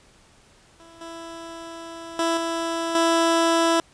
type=tone with level steps; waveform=15% pulse; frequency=331.9 Hz; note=E4; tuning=12 cents sharp; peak=-40 / -29 / -14 / -18 / -11 dBFS; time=0.8-3.8 s; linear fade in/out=0 ms; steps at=1.01 / 2.19 / 2.37 / 2.95 s; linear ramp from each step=2 ms; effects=pink hiss -55 dBFS RMS until 3.93 s + resampled to 22050 Hz